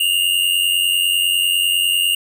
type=tone pair together; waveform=square; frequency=2786 / 2876 Hz; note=F7 / F#7; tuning=-5 / -50 cents; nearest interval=minor second; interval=55 cents; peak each=-18 dBFS; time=0-2.15 s; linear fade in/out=5 ms; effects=8-bit